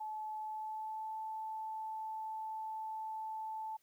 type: tone with pitch glide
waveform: sine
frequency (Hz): 863 to 876.1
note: A5 to A5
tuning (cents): -34 to -8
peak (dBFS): -39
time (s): 0-3.77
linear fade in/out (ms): 10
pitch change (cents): +26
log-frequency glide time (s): 0.4-1.15
effects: white hiss -75 dBFS RMS until 3.82 s